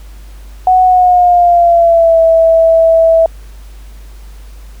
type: tone with pitch glide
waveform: sine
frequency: 740 to 655.5 Hz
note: F#5 to E5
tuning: 0 to -10 cents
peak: -4 dBFS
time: 0.67-3.26 s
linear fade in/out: 2 ms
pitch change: -210 cents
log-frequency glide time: 0.83-2.2 s
effects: added 50 Hz sine -29 dBFS peak until 4.8 s + pink hiss -44 dBFS RMS until 4.8 s